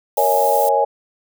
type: chord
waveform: sine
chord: A# half-diminished seventh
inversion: none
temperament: equal with one note detuned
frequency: 466.2 / 554.4 / 647.9 / 830.6 Hz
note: A#4 / C#5 / E5 / G#5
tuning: 0 / 0 / -30 / 0 cents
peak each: -21 / -18 / -22 / -16 dBFS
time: 0.17-0.85 s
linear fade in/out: 10 ms
type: noise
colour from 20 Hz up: violet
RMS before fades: -26 dBFS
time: 0.17-0.69 s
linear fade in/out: 2 ms
effects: none